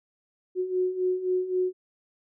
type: beating tone pair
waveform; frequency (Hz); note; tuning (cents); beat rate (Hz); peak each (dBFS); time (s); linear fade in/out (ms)
sine; 364.7 / 368.5; F#4 / F#4; -25 / -7; 3.8; -30 / -25; 0.55-1.73; 50
effects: none